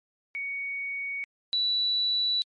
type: tone pair in turn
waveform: sine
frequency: 2235 / 3947 Hz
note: C#7 / B7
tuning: +14 / -2 cents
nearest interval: minor seventh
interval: 984 cents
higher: second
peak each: -30 / -23 dBFS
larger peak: second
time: 0.35-1.24 / 1.53-2.42 s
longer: neither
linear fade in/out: 0 ms
effects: MP3 48 kbps